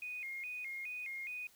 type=tone with vibrato; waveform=sine; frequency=2304 Hz; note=D7; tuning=34 cents flat; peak=-40 dBFS; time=0.02-1.47 s; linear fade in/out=2 ms; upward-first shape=square; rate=2.4 Hz; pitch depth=130 cents each way; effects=white hiss -65 dBFS RMS until 1.55 s